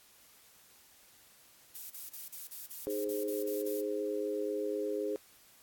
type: noise bursts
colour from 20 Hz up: violet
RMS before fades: -43 dBFS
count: 11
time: 1.75-3.81 s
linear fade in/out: 5 ms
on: 150 ms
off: 41 ms
type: chord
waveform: sine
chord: Ab major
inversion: second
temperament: equal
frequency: 311.1 / 415.3 / 523.3 Hz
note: Eb4 / Ab4 / C5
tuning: 0 / 0 / 0 cents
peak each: -39 / -34 / -38 dBFS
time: 2.87-5.16 s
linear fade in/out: 0 ms
effects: white hiss -61 dBFS RMS until 5.62 s + AAC 64 kbps